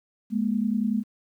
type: tone pair together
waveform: sine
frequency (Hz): 208.8 / 239.4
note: G#3 / A#3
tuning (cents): +10 / +46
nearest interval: major second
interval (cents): 236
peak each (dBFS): -24 / -26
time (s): 0.3-1.04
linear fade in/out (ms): 50
effects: 10-bit